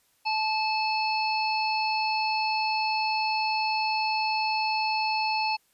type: harmonic tone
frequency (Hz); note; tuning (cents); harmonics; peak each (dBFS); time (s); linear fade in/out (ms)
870; A5; -20; 1 / 3 / 5 / 6; -26 / -30 / -32 / -40; 0.25-5.57; 20
effects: white hiss -67 dBFS RMS until 5.73 s + resampled to 32000 Hz